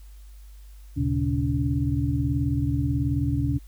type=tone cluster; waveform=sine; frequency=75.7 / 118.3 / 136.8 / 284.7 Hz; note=D#2 / A#2 / C#3 / C#4; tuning=-47 / +26 / -23 / +46 cents; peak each=-27 dBFS; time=0.96-3.59 s; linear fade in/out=20 ms; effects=added 50 Hz sine -42 dBFS peak until 3.67 s + white hiss -60 dBFS RMS until 3.67 s